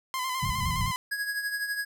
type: tone with vibrato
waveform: sawtooth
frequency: 1030 Hz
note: C6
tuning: 28 cents flat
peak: -25 dBFS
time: 0.14-0.96 s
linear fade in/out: 0 ms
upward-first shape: square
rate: 9.7 Hz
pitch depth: 36 cents each way
type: low-pass noise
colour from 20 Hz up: white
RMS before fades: -31 dBFS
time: 0.42-0.92 s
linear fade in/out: 10 ms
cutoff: 180 Hz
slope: 48 dB/octave
type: tone with tremolo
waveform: square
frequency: 1661.2 Hz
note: G#6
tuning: in tune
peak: -27 dBFS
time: 1.11-1.85 s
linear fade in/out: 10 ms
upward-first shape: triangle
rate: 12 Hz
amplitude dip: 65%
effects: none